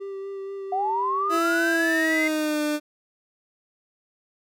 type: tone with vibrato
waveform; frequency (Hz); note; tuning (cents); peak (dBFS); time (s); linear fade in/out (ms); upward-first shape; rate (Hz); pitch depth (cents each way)
triangle; 392; G4; 0; -29; 0-1.39; 20; sine; 4.2; 14
type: linear sweep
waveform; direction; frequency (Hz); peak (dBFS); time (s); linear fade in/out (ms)
sine; up; 723 to 2093; -22; 0.72-2.28; 5
type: tone with pitch glide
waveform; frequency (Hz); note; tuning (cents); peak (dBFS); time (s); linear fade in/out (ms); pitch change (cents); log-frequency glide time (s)
30% pulse; 334.2 to 299.5; E4 to D4; +24 to +34; -20; 1.29-2.8; 50; -190; 1.7-2.62
effects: none